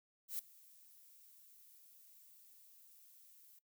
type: noise with ADSR envelope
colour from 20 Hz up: violet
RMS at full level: -39 dBFS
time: 0.28-3.59 s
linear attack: 110 ms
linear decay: 4 ms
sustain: -24 dB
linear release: 4 ms
effects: noise-tail reverb RT60 0.1 s tail -18 dB re dry